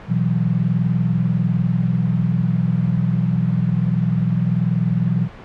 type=chord; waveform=sine; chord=B suspended fourth; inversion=none; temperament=equal; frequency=123.47 / 164.81 / 185 Hz; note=B2 / E3 / F#3; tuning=0 / 0 / 0 cents; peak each=-20 / -19 / -21 dBFS; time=0.07-5.29 s; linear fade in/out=50 ms; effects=pink hiss -38 dBFS RMS until 5.44 s + low-pass 2000 Hz 12 dB/octave